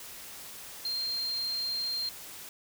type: tone in noise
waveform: sine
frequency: 4188 Hz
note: C8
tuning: 1 cent sharp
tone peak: -30 dBFS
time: 0.85-2.09 s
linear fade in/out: 2 ms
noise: white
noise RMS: -45 dBFS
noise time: 0-2.49 s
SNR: +12 dB
effects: none